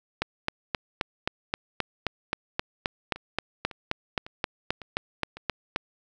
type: two click trains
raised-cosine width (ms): 0.3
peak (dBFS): -9 / -24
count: 22 / 5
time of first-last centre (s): 0.22-5.761 / 3.16-5.37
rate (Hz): 3.79 / 1.81
effects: none